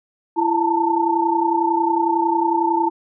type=tone cluster; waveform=sine; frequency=336 / 877 / 908 Hz; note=E4 / A5 / A#5; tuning=+33 / -6 / -46 cents; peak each=-20 dBFS; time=0.36-2.9 s; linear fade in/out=20 ms; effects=none